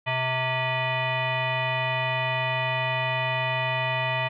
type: tone with frequency modulation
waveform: sine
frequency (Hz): 910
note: A#5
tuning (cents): -42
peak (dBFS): -23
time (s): 0.06-4.29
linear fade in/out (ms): 20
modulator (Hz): 519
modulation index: 3.7
effects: none